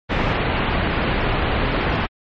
pink low-pass noise, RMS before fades -20 dBFS, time 0.09-2.07 s, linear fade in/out 20 ms, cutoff 3000 Hz, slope 24 dB/octave, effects MP3 32 kbps

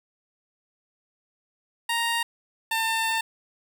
15% pulse tone pair in turn, 932.3 / 897.9 Hz, A#5 / A5, 0 / +35 cents, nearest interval minor second, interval 65 cents, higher first, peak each -17 dBFS, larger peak neither, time 1.89-2.23 / 2.71-3.21 s, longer second, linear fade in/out 5 ms, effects none

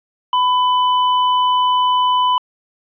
square tone, 1000 Hz, B5, 21 cents sharp, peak -13 dBFS, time 0.33-2.38 s, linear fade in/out 2 ms, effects resampled to 8000 Hz + 8-bit

